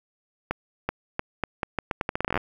accelerating click train, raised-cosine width 0.5 ms, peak -10 dBFS, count 19, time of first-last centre 0.51-2.376 s, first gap 380 ms, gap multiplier 0.8, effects 8-bit

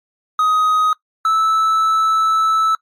triangle tone pair in turn, 1256 / 1311 Hz, D#6 / E6, +16 / -10 cents, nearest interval minor second, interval 74 cents, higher second, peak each -10 dBFS, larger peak neither, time 0.39-0.93 / 1.25-2.75 s, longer second, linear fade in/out 2 ms, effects noise-tail reverb RT60 0.1 s tail -21 dB re dry + MP3 64 kbps

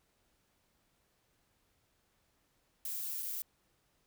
violet noise with dropouts, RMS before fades -39 dBFS, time 2.85-3.42 s, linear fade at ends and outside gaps 1 ms, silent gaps 3.225-3.229 s, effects pink hiss -75 dBFS RMS until 4.06 s

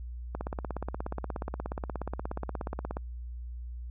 click train, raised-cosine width 1 ms, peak -20 dBFS, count 45, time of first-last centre 0.35-2.969 s, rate 16.8 Hz, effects added 60 Hz sine -37 dBFS peak until 3.9 s

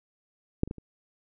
clicks, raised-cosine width 3 ms, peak -10 / -26 / -21 / -30 dBFS, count 4, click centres 0.634 / 0.676 / 0.711 / 0.783 s, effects none

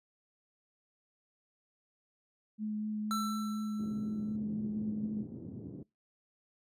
sine tone with vibrato, 213.1 Hz, G#3, 45 cents sharp, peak -33 dBFS, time 2.58-5.26 s, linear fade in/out 50 ms, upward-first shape triangle, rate 4.1 Hz, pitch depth 12 cents each way
square tone with exponential decay, 1334 Hz, E6, 20 cents sharp, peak -32 dBFS, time 3.11-4.36 s, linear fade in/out 0 ms, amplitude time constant 270 ms
white band-pass noise, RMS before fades -45 dBFS, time 3.79-5.83 s, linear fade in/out 5 ms, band 100 to 300 Hz, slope 24 dB/octave
effects noise-tail reverb RT60 0.2 s tail -23 dB re dry + resampled to 32000 Hz

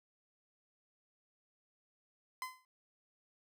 30% pulse tone with exponential decay, 1025 Hz, C6, 36 cents flat, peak -33 dBFS, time 2.42-2.65 s, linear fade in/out 1 ms, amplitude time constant 50 ms, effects none

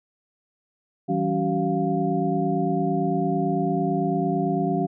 sine tone cluster, 161.9 / 190.8 / 279.4 / 379.1 / 702 Hz, E3 / G3 / C#4 / F#4 / F5, -31 / -47 / +14 / +42 / +9 cents, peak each -27 dBFS, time 1.08-4.87 s, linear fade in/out 20 ms, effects none

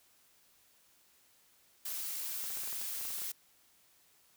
blue noise, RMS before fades -39 dBFS, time 1.85-3.32 s, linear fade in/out 5 ms
clicks, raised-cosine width 0.5 ms, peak -36 dBFS, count 12, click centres 2.44 / 2.505 / 2.572 / 2.635 / 2.677 / 2.728 / 2.815 / 3.011 / 3.053 / 3.105 / 3.186 / 3.219 s
effects white hiss -67 dBFS RMS until 4.36 s

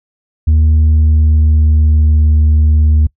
sine tone with pitch glide, 77.78 to 76.53 Hz, D#2 to D#2, 0 to -28 cents, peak -3 dBFS, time 0.47-3.07 s, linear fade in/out 10 ms, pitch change -28 cents, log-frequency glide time 0.69-2.15 s, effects noise-tail reverb RT60 0.1 s tail -24 dB re dry + tanh soft clip ceiling -5 dBFS

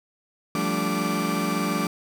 35% pulse tone cluster, 172.6 / 194.1 / 219.7 / 289.6 / 1174 Hz, F3 / G3 / A3 / D4 / D6, -20 / -17 / -2 / -24 / -1 cents, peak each -28 dBFS, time 0.55-1.87 s, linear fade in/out 2 ms, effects none

